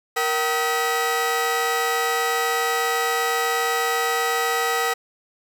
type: tone cluster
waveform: 40% pulse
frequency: 468.5 / 769 / 1269 / 1942 Hz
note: A#4 / G5 / D#6 / B6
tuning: +9 / -33 / +34 / -30 cents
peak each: -25 dBFS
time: 0.16-4.94 s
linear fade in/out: 10 ms
effects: none